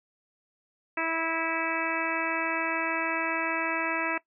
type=harmonic tone; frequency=326.8 Hz; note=E4; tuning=15 cents flat; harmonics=1 / 2 / 3 / 4 / 5 / 6 / 7 / 8; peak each=-35 / -35 / -35 / -35 / -35 / -35 / -35 / -35 dBFS; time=0.97-4.18 s; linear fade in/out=5 ms; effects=noise-tail reverb RT60 0.1 s tail -19 dB re dry